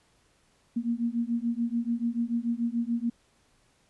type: beating tone pair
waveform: sine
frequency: 231.3 / 238.2 Hz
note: A#3 / A#3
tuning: -13 / +38 cents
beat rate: 6.9 Hz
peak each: -29 dBFS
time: 0.76-3.1 s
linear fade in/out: 10 ms
effects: pink hiss -66 dBFS RMS until 3.89 s + resampled to 24000 Hz